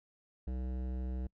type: tone with hard clipping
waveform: sine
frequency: 63.4 Hz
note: B1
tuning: 46 cents sharp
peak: -37 dBFS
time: 0.47-1.27 s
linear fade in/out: 5 ms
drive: 15 dB
effects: noise-tail reverb RT60 0.1 s tail -26 dB re dry